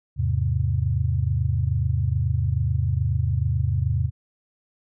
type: chord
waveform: sine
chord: E augmented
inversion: none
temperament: equal with one note detuned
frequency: 81.46 / 103.83 / 130.81 Hz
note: E2 / G#2 / B#2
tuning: -20 / 0 / 0 cents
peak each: -24 dBFS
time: 0.16-4.11 s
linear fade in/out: 50 ms
effects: none